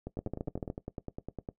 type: two click trains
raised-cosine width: 2 ms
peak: -21 / -24 dBFS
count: 8 / 15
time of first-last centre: 0.19-0.701 / 0.07-1.488 s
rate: 13.7 / 9.87 Hz
effects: noise-tail reverb RT60 0.1 s tail -18 dB re dry